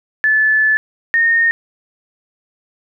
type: tone pair in turn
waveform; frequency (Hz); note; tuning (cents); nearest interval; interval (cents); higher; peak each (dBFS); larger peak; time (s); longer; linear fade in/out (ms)
sine; 1737 / 1840.8; A6 / A#6; -23 / -22; minor second; 101; second; -10; neither; 0.24-0.77 / 1.14-1.51; first; 0
effects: none